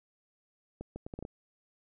accelerating click train, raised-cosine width 2 ms, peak -27 dBFS, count 7, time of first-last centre 0.81-1.251 s, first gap 150 ms, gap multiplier 0.7, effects none

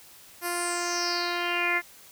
10% pulse tone with low-pass filter sweep, 349.2 Hz, F4, in tune, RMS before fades -28 dBFS, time 0.41-1.82 s, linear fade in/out 50 ms, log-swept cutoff 12000 to 2000 Hz, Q 6.1, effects white hiss -51 dBFS RMS until 2.11 s

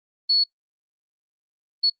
sine tone bursts at uneven times, 4398 Hz, C#8, 14 cents flat, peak -16 dBFS, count 2, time 0.29-0.44 / 1.83-1.9 s, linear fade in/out 10 ms, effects noise-tail reverb RT60 0.1 s tail -22 dB re dry + Opus 32 kbps

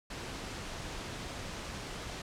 pink noise, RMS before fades -41 dBFS, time 0.1-2.22 s, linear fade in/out 5 ms, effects low-pass 7000 Hz 12 dB/octave

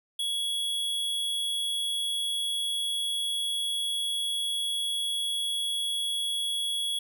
square tone, 3350 Hz, G#7, 14 cents sharp, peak -28 dBFS, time 0.19-6.99 s, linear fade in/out 5 ms, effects none

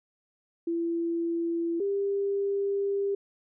sine tone pair in turn, 336.5 / 398.5 Hz, E4 / G4, +36 / +28 cents, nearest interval minor third, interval 292 cents, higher second, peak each -26 / -25 dBFS, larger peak second, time 0.67-1.8 / 1.8-3.15 s, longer second, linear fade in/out 5 ms, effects none

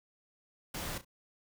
pink noise with echo, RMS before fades -39 dBFS, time 0.74-0.98 s, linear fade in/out 5 ms, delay 34 ms, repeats 2, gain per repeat -12 dB, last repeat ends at 1.048 s, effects none

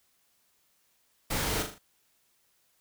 pink noise with echo, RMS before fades -31 dBFS, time 1.3-1.63 s, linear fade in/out 10 ms, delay 39 ms, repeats 4, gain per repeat -6 dB, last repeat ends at 1.786 s, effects white hiss -70 dBFS RMS until 2.8 s

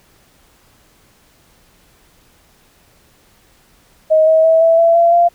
sine tone with pitch steps, 629 / 638.9 / 648.9 / 659.1 / 669.5 / 680 / 690.7 Hz, D#5 / D#5 / E5 / E5 / E5 / F5 / F5, +19 / +46 / -27 / 0 / +27 / -46 / -19 cents, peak -7 dBFS, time 4.1-5.29 s, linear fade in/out 20 ms, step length 170 ms, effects pink hiss -52 dBFS RMS until 5.34 s

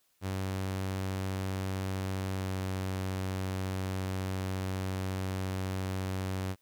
sawtooth tone with pitch glide, 95.3 to 94.48 Hz, G2 to F#2, -48 to +37 cents, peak -28 dBFS, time 0.21-6.56 s, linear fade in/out 50 ms, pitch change -15 cents, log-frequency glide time 2.35-2.48 s, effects white hiss -72 dBFS RMS until 6.61 s

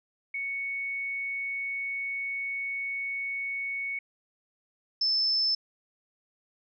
sine tone pair in turn, 2220 / 5267 Hz, C#7 / E8, +2 / -2 cents, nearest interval octave + minor third, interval 1496 cents, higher second, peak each -30 / -23 dBFS, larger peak second, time 0.34-3.99 / 5.01-5.55 s, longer first, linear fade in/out 5 ms, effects none

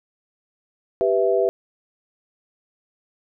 sine chord, E minor, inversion first, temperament equal, 392 / 493.9 / 659.3 Hz, G4 / B4 / E5, 0 / 0 / 0 cents, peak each -20 / -21 / -21 dBFS, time 1.01-1.49 s, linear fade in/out 0 ms, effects none

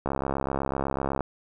click train, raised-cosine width 1 ms, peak -13 dBFS, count 79, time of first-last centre 0.06-1.207 s, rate 68 Hz, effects none

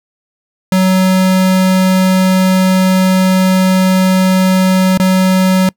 square tone with dropouts, 187 Hz, F#3, 19 cents sharp, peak -8 dBFS, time 0.72-5.69 s, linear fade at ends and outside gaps 2 ms, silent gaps 4.975-4.998 s, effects noise-tail reverb RT60 0.1 s tail -25 dB re dry

